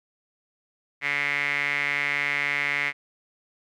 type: tone with band-pass filter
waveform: sawtooth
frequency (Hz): 143.6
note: D3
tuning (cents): -39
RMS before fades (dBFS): -26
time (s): 1.01-2.93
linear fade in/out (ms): 50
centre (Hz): 2100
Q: 8.3
effects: none